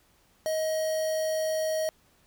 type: tone with quantisation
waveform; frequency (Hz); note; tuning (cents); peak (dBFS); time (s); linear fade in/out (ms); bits
triangle; 631; D#5; +24; -24; 0.46-1.89; 0; 6
effects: pink hiss -64 dBFS RMS until 2.26 s